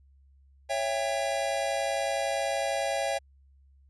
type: chord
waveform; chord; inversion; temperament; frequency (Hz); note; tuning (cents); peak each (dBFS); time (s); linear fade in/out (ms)
square; C# diminished; none; just; 554.4 / 665.2 / 798.3; C#5 / E5 / G5; 0 / +16 / +31; -32 / -32 / -33; 0.69-3.19; 20
effects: added 68 Hz sine -56 dBFS peak until 3.89 s + resampled to 24000 Hz